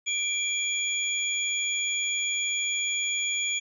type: tone cluster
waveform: sine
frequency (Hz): 2357 / 3332 / 6850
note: D7 / G#7 / A8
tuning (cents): +6 / +5 / -47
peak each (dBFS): -29 / -31 / -30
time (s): 0.06-3.6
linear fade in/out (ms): 20
effects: none